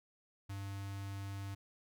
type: tone with notch filter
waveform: square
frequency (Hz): 98.9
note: G2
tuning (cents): +16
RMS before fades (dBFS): -43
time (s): 0.49-1.55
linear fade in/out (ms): 10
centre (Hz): 450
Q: 1.3
effects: none